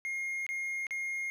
triangle tone with dropouts, 2137 Hz, C7, 36 cents sharp, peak -31 dBFS, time 0.05-1.3 s, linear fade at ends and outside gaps 0 ms, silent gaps 0.465-0.49 / 0.868-0.908 s, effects none

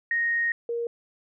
sine tone pair in turn, 1864.7 / 469.3 Hz, A#6 / A#4, 0 / +12 cents, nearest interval 2 octaves, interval 2388 cents, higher first, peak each -22 / -26 dBFS, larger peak first, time 0.11-0.52 / 0.69-0.87 s, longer first, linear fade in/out 2 ms, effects none

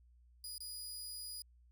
20% pulse tone with dropouts, 4920 Hz, D#8, 20 cents flat, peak -38 dBFS, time 0.44-1.42 s, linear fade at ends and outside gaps 2 ms, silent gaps 0.581-0.604 s, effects added 60 Hz sine -62 dBFS peak until 1.71 s

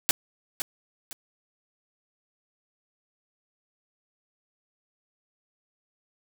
white noise with echo, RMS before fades -21 dBFS, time 0.09-0.11 s, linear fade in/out 0 ms, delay 510 ms, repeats 2, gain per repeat -9 dB, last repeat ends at 1.13 s, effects none

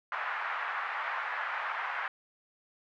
white band-pass noise, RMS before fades -35 dBFS, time 0.12-2.08 s, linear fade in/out 2 ms, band 820 to 1800 Hz, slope 24 dB/octave, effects none

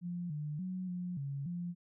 sine tone with pitch steps, 175.1 / 149.4 / 184.7 / 178.7 / 139.4 / 174.6 Hz, F3 / D3 / F#3 / F3 / C#3 / F3, +5 / +30 / -3 / +40 / +10 / 0 cents, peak -36 dBFS, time 0.01-1.75 s, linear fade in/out 50 ms, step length 290 ms, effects none

